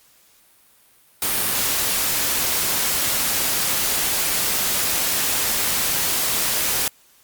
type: noise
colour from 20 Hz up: white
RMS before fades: -21 dBFS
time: 1.22-6.88 s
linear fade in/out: 2 ms
effects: white hiss -55 dBFS RMS until 7.23 s + Opus 48 kbps